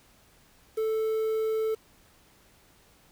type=tone with quantisation; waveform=triangle; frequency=440 Hz; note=A4; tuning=in tune; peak=-23 dBFS; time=0.77-1.75 s; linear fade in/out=10 ms; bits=8; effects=pink hiss -60 dBFS RMS until 3.11 s